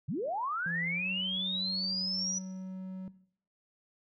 sine linear sweep, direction up, 110 to 5920 Hz, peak -31 dBFS, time 0.08-2.39 s, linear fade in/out 10 ms
triangle tone with pitch glide, 170 to 187.54 Hz, F3 to F#3, -46 to +24 cents, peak -35 dBFS, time 0.66-3.08 s, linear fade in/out 2 ms, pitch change +170 cents, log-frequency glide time 0.88-1.09 s
effects noise-tail reverb RT60 0.6 s tail -17 dB re dry

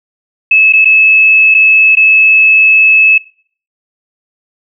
sine tone with dropouts, 2598 Hz, E7, 26 cents flat, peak -3 dBFS, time 0.51-3.18 s, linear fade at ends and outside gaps 5 ms, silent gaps 0.725-0.734 / 0.847-0.854 / 1.543-1.547 / 1.953-1.969 s, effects noise-tail reverb RT60 0.5 s tail -21 dB re dry

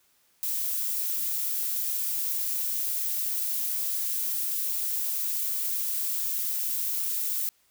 violet noise, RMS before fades -29 dBFS, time 0.43-7.49 s, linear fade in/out 0 ms, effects white hiss -66 dBFS RMS until 7.7 s

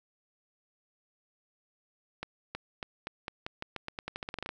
accelerating click train, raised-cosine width 0.3 ms, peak -20 dBFS, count 19, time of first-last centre 2.23-4.491 s, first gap 320 ms, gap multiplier 0.87, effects none

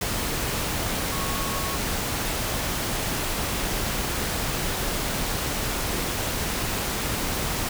sine tone in noise, 1102 Hz, C#6, 11 cents flat, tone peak -33 dBFS, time 1.12-1.76 s, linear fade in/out 5 ms, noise pink, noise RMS -27 dBFS, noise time 0.01-7.69 s, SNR -9 dB, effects none

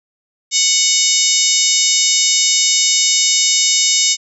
harmonic tone, 740 Hz, F#5, in tune, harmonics 3 / 4 / 5 / 6 / 7 / 8 / 9 / 10, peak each -23 / -22 / -19 / -24 / -18 / -19 / -19 / -18 dBFS, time 0.51-4.17 s, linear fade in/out 50 ms, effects none

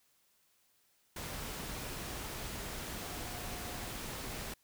sine tone in noise, 718 Hz, F5, 48 cents sharp, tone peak -52 dBFS, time 3-3.89 s, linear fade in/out 5 ms, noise pink, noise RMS -42 dBFS, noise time 1.16-4.54 s, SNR -13 dB, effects white hiss -72 dBFS RMS until 4.63 s

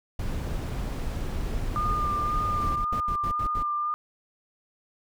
brown noise, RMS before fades -30 dBFS, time 0.19-2.76 s, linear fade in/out 5 ms
sine tone with vibrato, 1205 Hz, D6, 44 cents sharp, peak -25 dBFS, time 1.76-3.94 s, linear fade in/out 0 ms, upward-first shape sine, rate 1.9 Hz, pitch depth 21 cents each way
brown noise bursts, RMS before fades -32 dBFS, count 7, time 2.61-3.628 s, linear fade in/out 5 ms, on 82 ms, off 74 ms
effects none

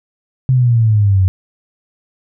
sine exponential sweep, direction down, 131.9 to 91.5 Hz, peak -8 dBFS, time 0.49-1.28 s, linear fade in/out 0 ms, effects none

